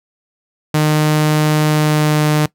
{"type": "tone with pitch glide", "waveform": "sawtooth", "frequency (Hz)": [152.8, 151.48], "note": ["D#3", "D#3"], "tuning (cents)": [-31, -46], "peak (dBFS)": -7, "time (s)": [0.74, 2.46], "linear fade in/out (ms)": 5, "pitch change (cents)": -15, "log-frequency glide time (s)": [1.63, 2.23], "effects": ["noise-tail reverb RT60 0.1 s tail -20 dB re dry"]}